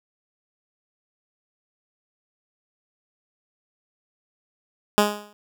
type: tone with exponential decay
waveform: 10% pulse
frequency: 207.7 Hz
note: G#3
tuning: in tune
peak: -4 dBFS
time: 4.98-5.33 s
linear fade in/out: 0 ms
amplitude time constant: 75 ms
effects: none